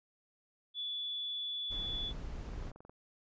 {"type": "tone", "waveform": "sine", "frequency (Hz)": 3442, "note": "A7", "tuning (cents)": -39, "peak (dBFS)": -36, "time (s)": [0.74, 2.13], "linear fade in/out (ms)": 50}
{"type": "noise", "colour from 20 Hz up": "brown", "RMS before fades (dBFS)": -42, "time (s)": [1.7, 2.72], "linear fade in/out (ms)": 20}
{"type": "click train", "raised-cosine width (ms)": 1, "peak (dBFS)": -39, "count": 10, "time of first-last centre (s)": [2.49, 2.895], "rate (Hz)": 22.2}
{"effects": ["resampled to 16000 Hz"]}